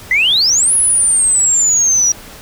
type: exponential two-way sweep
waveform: sine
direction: up then down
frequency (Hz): 1964 to 10548 to 5720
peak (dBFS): -8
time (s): 0.11-2.12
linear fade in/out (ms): 2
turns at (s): 0.74
effects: tanh soft clip ceiling -4 dBFS + pink hiss -35 dBFS RMS until 2.41 s